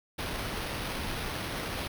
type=noise with sample-and-hold; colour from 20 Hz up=pink; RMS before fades=-35 dBFS; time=0.18-1.88 s; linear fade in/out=10 ms; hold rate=7350 Hz; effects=none

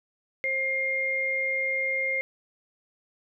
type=tone pair together; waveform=sine; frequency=530 / 2120 Hz; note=C5 / C7; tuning=+22 / +22 cents; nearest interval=2 octaves; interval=2400 cents; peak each=-33 / -25 dBFS; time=0.44-2.21 s; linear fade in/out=0 ms; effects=none

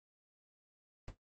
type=noise with exponential decay; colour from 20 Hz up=brown; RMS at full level=-40 dBFS; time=1.08-1.17 s; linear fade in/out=1 ms; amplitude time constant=19 ms; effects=noise-tail reverb RT60 0.1 s tail -17 dB re dry + MP3 32 kbps

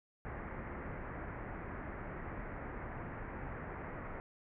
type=low-pass noise; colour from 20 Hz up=pink; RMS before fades=-44 dBFS; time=0.25-4.2 s; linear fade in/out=0 ms; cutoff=2100 Hz; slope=48 dB/octave; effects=none

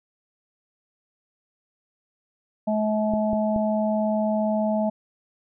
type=harmonic tone; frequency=214.4 Hz; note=A3; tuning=45 cents flat; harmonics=1 / 3 / 4; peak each=-23 / -24 / -31 dBFS; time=2.67-4.9 s; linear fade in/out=10 ms
type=clicks; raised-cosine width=3 ms; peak=-19 dBFS; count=3; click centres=3.137 / 3.332 / 3.562 s
effects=none

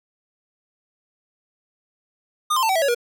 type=tone with pitch steps; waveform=square; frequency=1219 / 1043 / 892.4 / 763.5 / 653.2 / 558.9 / 478.2 Hz; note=D#6 / C6 / A5 / G5 / E5 / C#5 / A#4; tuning=-36 / -6 / +24 / -46 / -16 / +14 / +44 cents; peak=-18 dBFS; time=2.5-2.948 s; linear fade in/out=10 ms; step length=64 ms; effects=none

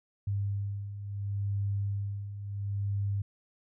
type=beating tone pair; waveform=sine; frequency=99.8 / 100.52 Hz; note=G2 / G2; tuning=+32 / +44 cents; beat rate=0.72 Hz; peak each=-37 / -31 dBFS; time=0.27-3.22 s; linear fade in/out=5 ms; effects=none

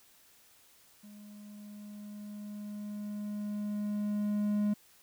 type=tone with level ramp; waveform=triangle; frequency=207.7 Hz; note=G#3; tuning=in tune; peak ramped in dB=-47 to -24 dBFS; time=1.03-4.74 s; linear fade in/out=10 ms; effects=white hiss -62 dBFS RMS until 5.02 s

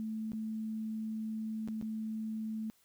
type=tone with dropouts; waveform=sine; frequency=219.2 Hz; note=A3; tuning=6 cents flat; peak=-35 dBFS; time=0-2.7 s; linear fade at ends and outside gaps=0 ms; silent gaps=0.319-0.333 / 1.676-1.685 / 1.813-1.825 s; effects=white hiss -69 dBFS RMS until 2.84 s

